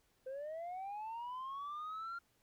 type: linear sweep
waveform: sine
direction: up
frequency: 511 to 1396.9 Hz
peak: -39 dBFS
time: 0.26-2.19 s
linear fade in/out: 10 ms
effects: tanh soft clip ceiling -40 dBFS + pink hiss -75 dBFS RMS until 2.42 s